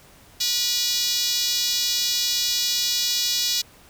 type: tone with high-pass filter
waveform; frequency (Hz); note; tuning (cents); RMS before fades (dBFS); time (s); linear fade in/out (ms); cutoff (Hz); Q
5% pulse; 485.1; B4; -31; -23; 0.4-3.62; 10; 4200; 1.7
effects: pink hiss -51 dBFS RMS until 3.89 s

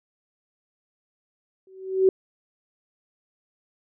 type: tone with exponential growth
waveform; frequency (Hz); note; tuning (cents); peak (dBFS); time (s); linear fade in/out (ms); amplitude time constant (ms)
sine; 379.3; F#4; +43; -11; 1.67-2.09; 2; 91
effects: none

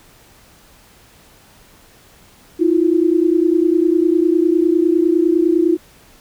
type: tone pair together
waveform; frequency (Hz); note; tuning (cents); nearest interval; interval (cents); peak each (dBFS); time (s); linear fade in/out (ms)
sine; 321.9 / 351.8; E4 / F4; -41 / +13; major second; 154; -14; 2.59-5.77; 20
effects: pink hiss -48 dBFS RMS until 6.2 s

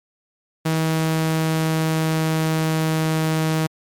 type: tone with pitch glide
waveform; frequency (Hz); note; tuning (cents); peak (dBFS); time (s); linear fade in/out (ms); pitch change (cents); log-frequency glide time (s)
sawtooth; 160 to 158.53; D#3 to D#3; +49 to +33; -14; 0.65-3.67; 10; -16; 0.82-3.33
effects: MP3 96 kbps

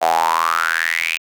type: tone with high-pass filter sweep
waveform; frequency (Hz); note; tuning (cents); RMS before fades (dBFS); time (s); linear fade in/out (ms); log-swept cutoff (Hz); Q
sawtooth; 82.41; E2; 0; -18; 0.01-1.18; 20; 690 to 2600; 8.3
effects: none

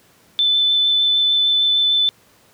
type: tone with vibrato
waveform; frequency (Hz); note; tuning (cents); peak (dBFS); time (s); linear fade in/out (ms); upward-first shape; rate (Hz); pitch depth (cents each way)
sine; 3518; A7; -1; -13; 0.39-2.09; 0; sine; 6.6; 9
effects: pink hiss -53 dBFS RMS until 2.53 s + high-pass 100 Hz 12 dB/octave

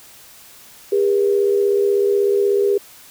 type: tone pair together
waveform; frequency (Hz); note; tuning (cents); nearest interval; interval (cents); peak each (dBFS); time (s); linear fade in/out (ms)
sine; 403 / 479.3; G4 / A#4; +48 / +48; minor third; 300; -14 / -21; 0.92-2.78; 5
effects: white hiss -44 dBFS RMS until 3.1 s

